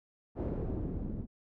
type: noise with low-pass filter sweep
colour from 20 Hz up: pink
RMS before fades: -36 dBFS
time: 0.35-1.27 s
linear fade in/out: 50 ms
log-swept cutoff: 510 to 200 Hz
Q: 1.1
effects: none